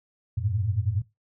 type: tone cluster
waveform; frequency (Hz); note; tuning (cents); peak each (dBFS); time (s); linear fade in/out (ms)
sine; 91.5 / 103.3 / 112.9; F#2 / G#2 / A2; -19 / -9 / +45; -28; 0.37-1.02; 10
effects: noise-tail reverb RT60 0.2 s tail -18 dB re dry